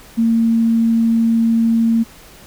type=tone; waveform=sine; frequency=228.3 Hz; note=A#3; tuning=36 cents flat; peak=-11 dBFS; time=0.17-2.04 s; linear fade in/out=20 ms; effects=pink hiss -42 dBFS RMS until 2.46 s